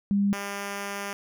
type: tone pair in turn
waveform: sine / 5% pulse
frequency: 200.6 / 200.6 Hz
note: G3 / G3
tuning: +40 / +40 cents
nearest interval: unison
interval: 0 cents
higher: neither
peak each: -20 dBFS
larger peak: neither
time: 0.11-0.33 / 0.33-1.13 s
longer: second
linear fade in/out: 0 ms
effects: none